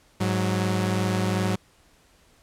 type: tone pair together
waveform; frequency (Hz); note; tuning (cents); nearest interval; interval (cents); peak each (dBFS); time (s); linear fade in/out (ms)
sawtooth; 103.83 / 185; G#2 / F#3; 0 / 0; minor seventh; 1000; -21; 0.2-1.56; 10
effects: pink hiss -59 dBFS RMS until 2.42 s + low-pass 11000 Hz 12 dB/octave